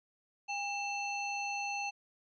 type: ring-modulated tone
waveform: square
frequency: 1740 Hz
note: A6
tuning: 20 cents flat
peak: -32 dBFS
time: 0.48-1.91 s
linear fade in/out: 20 ms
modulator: 931 Hz
effects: resampled to 16000 Hz